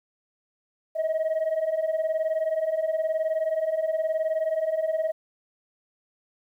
sine beating tone pair, 622.3 / 641.3 Hz, D#5 / E5, 0 / -48 cents, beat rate 19 Hz, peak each -26 / -23 dBFS, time 0.95-5.12 s, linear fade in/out 20 ms, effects tanh soft clip ceiling -20 dBFS + 10-bit

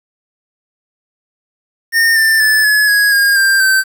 square tone with pitch steps, 1827 / 1784.2 / 1742.5 / 1701.7 / 1661.9 / 1623 / 1585 / 1547.9 Hz, A#6 / A6 / A6 / G#6 / G#6 / G#6 / G6 / G6, -35 / +24 / -17 / +42 / +1 / -40 / +19 / -22 cents, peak -9 dBFS, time 1.92-3.84 s, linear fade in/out 50 ms, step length 240 ms, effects 7-bit

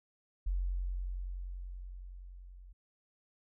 sine tone with level ramp, 45.3 Hz, F#1, 36 cents flat, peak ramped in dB -29 to -50 dBFS, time 0.46-2.73 s, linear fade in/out 10 ms, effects none

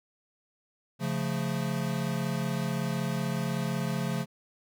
square chord, Db augmented, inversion none, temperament equal, 138.59 / 174.61 / 220 Hz, Db3 / F3 / A3, 0 / 0 / 0 cents, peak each -33 / -33 / -35 dBFS, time 0.99-4.26 s, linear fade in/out 50 ms, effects none

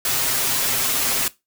white noise with comb filter, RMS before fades -21 dBFS, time 0.05-1.28 s, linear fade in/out 2 ms, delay 7.5 ms, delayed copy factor +0.75, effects noise-tail reverb RT60 0.2 s tail -18 dB re dry

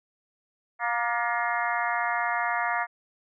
harmonic tone with a mistuned harmonic, 235.9 Hz, A#3, 21 cents sharp, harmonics 3 / 4 / 5 / 6 / 7 / 8 / 9, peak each -30 / -31 / -32 / -33 / -33 / -34 / -35 dBFS, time 0.79-2.87 s, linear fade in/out 50 ms, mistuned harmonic 7, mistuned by +62 cents, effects none

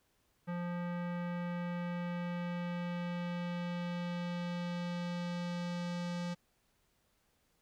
square tone with low-pass filter sweep, 174.9 Hz, F3, 3 cents sharp, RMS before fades -38 dBFS, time 0.47-6.35 s, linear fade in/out 20 ms, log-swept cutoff 1700 to 5500 Hz, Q 1.2, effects pink hiss -75 dBFS RMS until 7.61 s

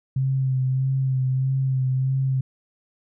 sine tone with vibrato, 131.8 Hz, C3, 13 cents sharp, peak -19 dBFS, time 0.16-2.41 s, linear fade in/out 5 ms, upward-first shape sine, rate 1.6 Hz, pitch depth 27 cents each way, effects none

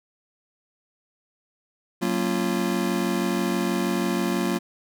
square chord, Gb major seventh, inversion none, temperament just, 185 / 231.2 / 277.5 / 346.9 Hz, Gb3 / Bb3 / Db4 / F4, 0 / -14 / +2 / -12 cents, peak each -28 / -28 / -32 / -28 dBFS, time 2.01-4.59 s, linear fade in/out 20 ms, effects none

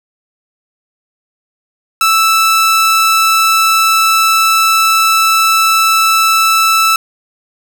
sawtooth tone, 1318.5 Hz, E6, in tune, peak -4 dBFS, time 2.01-6.96 s, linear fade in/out 2 ms, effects none

